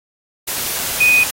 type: tone in noise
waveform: sine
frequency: 2489 Hz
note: D#7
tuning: in tune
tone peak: -9 dBFS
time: 1-1.24 s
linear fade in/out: 10 ms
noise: white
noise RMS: -22 dBFS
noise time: 0.47-1.31 s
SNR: +10 dB
effects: AAC 48 kbps